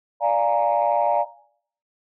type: chord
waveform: sine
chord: Bb dominant seventh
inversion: first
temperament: equal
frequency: 587.3 / 698.5 / 830.6 / 932.3 Hz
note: D5 / F5 / Ab5 / Bb5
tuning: 0 / 0 / 0 / 0 cents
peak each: -21 / -21 / -23 / -22 dBFS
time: 0.2-1.26 s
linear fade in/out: 50 ms
effects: noise-tail reverb RT60 0.6 s tail -17 dB re dry + tanh soft clip ceiling -10 dBFS